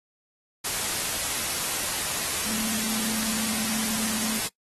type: tone in noise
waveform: sine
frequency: 220 Hz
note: A3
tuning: in tune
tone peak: -32 dBFS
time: 2.46-4.39 s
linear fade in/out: 10 ms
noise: white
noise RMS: -28 dBFS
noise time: 0.64-4.48 s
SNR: -7 dB
effects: noise-tail reverb RT60 0.1 s tail -20 dB re dry + AAC 32 kbps